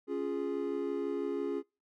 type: chord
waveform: triangle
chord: Db major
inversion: none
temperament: equal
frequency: 277.2 / 349.2 / 415.3 Hz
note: Db4 / F4 / Ab4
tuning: 0 / 0 / 0 cents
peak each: -35 / -35 / -33 dBFS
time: 0.07-1.63 s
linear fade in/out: 50 ms
effects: noise-tail reverb RT60 0.3 s tail -26 dB re dry